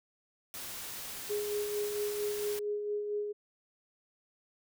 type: noise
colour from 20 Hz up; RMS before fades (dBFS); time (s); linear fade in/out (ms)
white; -42; 0.54-2.59; 0
type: tone with tremolo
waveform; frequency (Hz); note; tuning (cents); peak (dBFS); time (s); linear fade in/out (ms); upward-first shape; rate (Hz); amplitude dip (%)
sine; 415.3; G#4; 0; -30; 1.29-3.33; 20; sine; 4.4; 40
effects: none